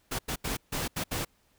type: noise bursts at uneven times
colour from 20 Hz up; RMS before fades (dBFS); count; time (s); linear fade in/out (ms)
pink; -32; 6; 0.11-0.19 / 0.28-0.36 / 0.44-0.57 / 0.72-0.88 / 0.96-1.04 / 1.11-1.25; 10
effects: pink hiss -68 dBFS RMS until 1.58 s